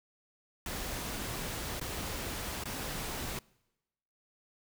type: noise with dropouts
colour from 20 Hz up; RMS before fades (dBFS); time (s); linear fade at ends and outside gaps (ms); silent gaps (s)
pink; -38; 0.66-3.39; 2; 1.798-1.812 / 2.638-2.655
effects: noise-tail reverb RT60 1.0 s tail -25 dB re dry